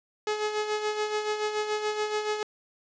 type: tone with tremolo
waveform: sawtooth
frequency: 424.3 Hz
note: G#4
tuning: 37 cents sharp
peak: -21 dBFS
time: 0.27-2.43 s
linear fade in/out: 2 ms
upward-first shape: sine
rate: 7 Hz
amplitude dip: 55%
effects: resampled to 16000 Hz + 8-bit